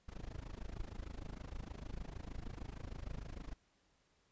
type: noise with amplitude modulation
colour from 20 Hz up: brown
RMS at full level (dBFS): -42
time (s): 0.08-3.54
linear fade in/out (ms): 10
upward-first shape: sine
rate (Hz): 26.5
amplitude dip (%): 95
effects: pink hiss -75 dBFS RMS until 4.31 s + resampled to 16000 Hz